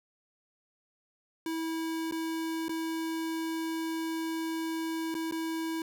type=tone with dropouts; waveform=square; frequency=324.9 Hz; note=E4; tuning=25 cents flat; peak=-32 dBFS; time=1.46-5.82 s; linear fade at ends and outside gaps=2 ms; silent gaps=2.112-2.122 / 2.683-2.693 / 5.143-5.15 / 5.312-5.322 s; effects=none